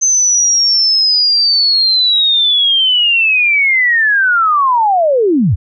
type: linear sweep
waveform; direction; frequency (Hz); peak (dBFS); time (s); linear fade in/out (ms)
sine; down; 6240 to 68; -8; 0.01-5.56; 20
effects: none